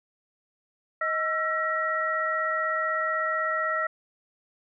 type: tone cluster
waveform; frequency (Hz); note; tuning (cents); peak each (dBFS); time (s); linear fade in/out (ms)
sine; 629 / 1342 / 1902; D#5 / E6 / A#6; +19 / +31 / +34; -31 / -27 / -29; 1.01-3.87; 5
effects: none